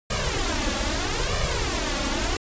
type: noise with flanger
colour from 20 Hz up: pink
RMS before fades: -25 dBFS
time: 0.1-2.37 s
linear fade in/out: 5 ms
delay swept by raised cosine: 1.7 to 3.6 ms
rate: 0.78 Hz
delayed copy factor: +0.8
effects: resampled to 16000 Hz